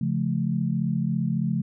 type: chord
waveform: sine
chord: Db augmented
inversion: none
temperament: just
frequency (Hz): 138.59 / 173.24 / 216.5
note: Db3 / F3 / A3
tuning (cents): 0 / -14 / -28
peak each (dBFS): -27 / -26 / -27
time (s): 0.01-1.62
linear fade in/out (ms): 5
effects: none